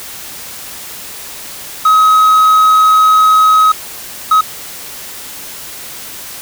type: tone bursts at uneven times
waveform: triangle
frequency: 1271 Hz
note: D#6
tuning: 36 cents sharp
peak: -3 dBFS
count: 2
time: 1.85-3.72 / 4.31-4.41 s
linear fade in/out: 5 ms
effects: white hiss -28 dBFS RMS until 6.41 s